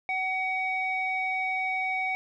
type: tone with low-pass filter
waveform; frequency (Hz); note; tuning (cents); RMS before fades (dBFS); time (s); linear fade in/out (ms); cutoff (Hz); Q
square; 752; F#5; +28; -29; 0.09-2.15; 0; 2300; 4.5
effects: none